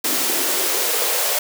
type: noise with high-pass filter sweep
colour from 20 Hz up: white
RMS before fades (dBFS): -20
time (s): 0.04-1.39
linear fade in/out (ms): 5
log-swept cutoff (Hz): 270 to 590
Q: 3.1
effects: none